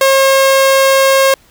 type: tone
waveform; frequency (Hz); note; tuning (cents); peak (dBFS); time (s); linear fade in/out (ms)
sawtooth; 539; C#5; -49; -3; 0.01-1.34; 2
effects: pink hiss -48 dBFS RMS until 1.5 s